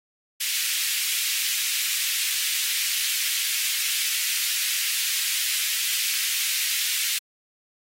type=high-pass noise; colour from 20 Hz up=pink; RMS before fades=-26 dBFS; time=0.4-7.19 s; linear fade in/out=10 ms; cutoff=2200 Hz; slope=24 dB/octave; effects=AAC 48 kbps